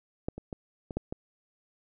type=clicks; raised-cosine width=2 ms; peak=-17 / -26 / -23 / -24 / -16 / -21 dBFS; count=6; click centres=0.285 / 0.38 / 0.528 / 0.908 / 0.97 / 1.125 s; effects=none